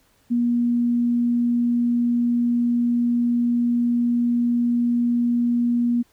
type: tone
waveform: sine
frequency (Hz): 239.2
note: A#3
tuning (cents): +45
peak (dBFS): -17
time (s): 0.3-6.03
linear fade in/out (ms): 20
effects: pink hiss -61 dBFS RMS until 6.12 s